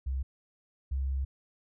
sine tone pair in turn, 66.1 / 67.14 Hz, C2 / C2, +18 / +45 cents, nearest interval unison, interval 27 cents, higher second, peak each -29 / -28 dBFS, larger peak second, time 0.06-0.23 / 0.91-1.25 s, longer second, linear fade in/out 10 ms, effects none

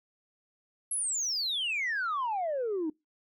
sine exponential sweep, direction down, 11270 to 298.9 Hz, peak -27 dBFS, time 0.91-2.9 s, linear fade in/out 5 ms, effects noise-tail reverb RT60 0.2 s tail -24 dB re dry + tanh soft clip ceiling -26 dBFS

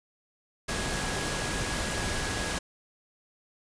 sine tone in noise, 1661.2 Hz, G#6, in tune, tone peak -39 dBFS, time 0.68-2.59 s, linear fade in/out 10 ms, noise pink, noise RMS -31 dBFS, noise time 0.68-2.59 s, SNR -11 dB, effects resampled to 22050 Hz

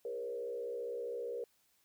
sine tone with frequency modulation, 476.2 Hz, A#4, 37 cents sharp, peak -37 dBFS, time 0.05-1.44 s, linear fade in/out 2 ms, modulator 64.7 Hz, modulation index 0.9, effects white hiss -73 dBFS RMS until 1.84 s

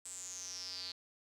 square tone with band-pass filter sweep, 91.7 Hz, F#2, 15 cents flat, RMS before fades -45 dBFS, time 0.05-0.92 s, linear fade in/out 5 ms, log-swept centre 8100 to 4300 Hz, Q 9.9, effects none

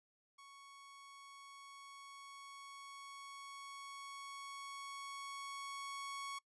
sawtooth tone with level ramp, 1110 Hz, C#6, 2 cents sharp, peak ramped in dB -53 to -39 dBFS, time 0.38-6.39 s, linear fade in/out 10 ms, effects noise-tail reverb RT60 0.1 s tail -24 dB re dry + resampled to 24000 Hz

